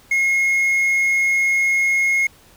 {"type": "tone with quantisation", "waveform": "triangle", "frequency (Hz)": 2158, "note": "C#7", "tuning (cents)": -47, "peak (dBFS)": -13, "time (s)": [0.11, 2.27], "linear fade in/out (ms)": 5, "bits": 7, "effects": ["pink hiss -50 dBFS RMS until 2.56 s"]}